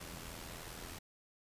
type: noise with amplitude modulation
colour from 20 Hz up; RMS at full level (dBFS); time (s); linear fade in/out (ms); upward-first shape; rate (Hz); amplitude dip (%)
pink; -45; 0-0.99; 10; sine; 82.7; 55
effects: resampled to 32000 Hz